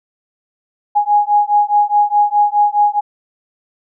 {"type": "beating tone pair", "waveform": "sine", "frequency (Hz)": [826, 830.8], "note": ["G#5", "G#5"], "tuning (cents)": [-10, 0], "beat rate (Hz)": 4.8, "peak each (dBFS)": -13, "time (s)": [0.95, 3.01], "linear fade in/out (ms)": 20, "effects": []}